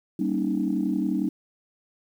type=chord; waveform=sine; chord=Eb dominant seventh; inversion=first; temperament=just; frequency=194.45 / 233.3 / 280 / 311.1 Hz; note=G3 / Bb3 / Db4 / Eb4; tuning=-14 / +2 / +18 / 0 cents; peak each=-27 / -29 / -28 / -27 dBFS; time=0.19-1.29 s; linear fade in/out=5 ms; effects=tanh soft clip ceiling -13 dBFS + 9-bit